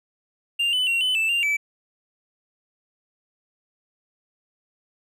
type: tone with pitch steps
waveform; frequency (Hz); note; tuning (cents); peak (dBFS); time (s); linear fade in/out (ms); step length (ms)
triangle; 2793 / 3004 / 2744 / 3019 / 2644 / 2786 / 2307; F7 / F#7 / F7 / F#7 / E7 / F7 / D7; -1 / +26 / -31 / +34 / +5 / -5 / -31; -18; 0.59-1.57; 10; 140
effects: none